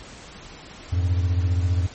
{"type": "beating tone pair", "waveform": "triangle", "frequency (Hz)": [87.9, 102.9], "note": ["F2", "G#2"], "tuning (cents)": [12, -16], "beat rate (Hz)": 15, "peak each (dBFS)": [-17, -25], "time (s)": [0.92, 1.87], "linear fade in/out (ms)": 10, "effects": ["pink hiss -42 dBFS RMS until 1.94 s", "MP3 32 kbps"]}